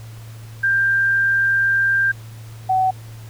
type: tone pair in turn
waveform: sine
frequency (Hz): 1587 / 752.9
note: G6 / F#5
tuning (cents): +21 / +30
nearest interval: octave + minor second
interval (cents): 1291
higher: first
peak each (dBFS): -14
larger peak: neither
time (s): 0.63-2.12 / 2.69-2.91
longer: first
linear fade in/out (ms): 10
effects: added 112 Hz sine -34 dBFS peak until 3.29 s + pink hiss -46 dBFS RMS until 3.29 s